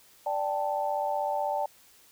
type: chord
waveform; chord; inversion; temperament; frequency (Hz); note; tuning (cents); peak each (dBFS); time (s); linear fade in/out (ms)
sine; D suspended fourth; none; equal; 587.3 / 784 / 880; D5 / G5 / A5; 0 / 0 / 0; -31; 0.26-1.66; 5
effects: white hiss -58 dBFS RMS until 2.11 s